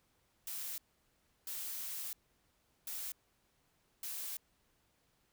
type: noise bursts at uneven times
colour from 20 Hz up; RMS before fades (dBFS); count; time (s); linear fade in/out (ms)
blue; -42; 4; 0.47-0.78 / 1.47-2.13 / 2.87-3.12 / 4.03-4.37; 2
effects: pink hiss -75 dBFS RMS until 5.32 s